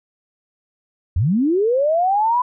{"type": "linear sweep", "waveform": "sine", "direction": "up", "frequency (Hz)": [71.7, 1008], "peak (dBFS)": -14, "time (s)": [1.16, 2.42], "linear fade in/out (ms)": 5, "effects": []}